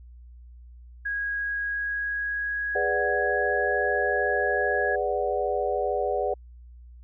sine tone with pitch glide, 1647 to 1669 Hz, G#6 to G#6, -15 to +8 cents, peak -26 dBFS, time 1.05-4.96 s, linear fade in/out 10 ms, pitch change +23 cents, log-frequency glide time 1.32-3.75 s
sine chord, G# half-diminished seventh, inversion none, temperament equal with one note detuned, 411.5 / 493.9 / 587.3 / 740 Hz, G#4 / B4 / D5 / F#5, -16 / 0 / 0 / 0 cents, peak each -29 dBFS, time 2.75-6.34 s, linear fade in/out 5 ms
effects added 60 Hz sine -44 dBFS peak until 7.03 s

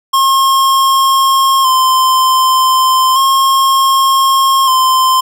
square tone with vibrato, 1057 Hz, C6, 17 cents sharp, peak -8 dBFS, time 0.13-5.21 s, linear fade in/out 10 ms, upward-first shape square, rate 0.33 Hz, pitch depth 30 cents each way, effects none

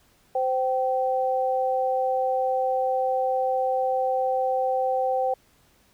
sine tone pair together, 518 / 773.4 Hz, C5 / G5, -17 / -24 cents, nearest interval perfect fifth, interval 693 cents, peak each -24 dBFS, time 0.35-5.34 s, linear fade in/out 5 ms, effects pink hiss -61 dBFS RMS until 5.93 s

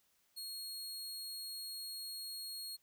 sawtooth tone, 4296 Hz, C8, 45 cents sharp, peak -40 dBFS, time 0.36-2.77 s, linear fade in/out 20 ms, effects white hiss -75 dBFS RMS until 2.82 s

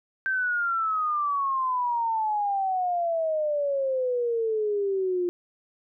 sine exponential sweep, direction down, 1568 to 349.5 Hz, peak -23 dBFS, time 0.26-5.29 s, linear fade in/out 0 ms, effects none

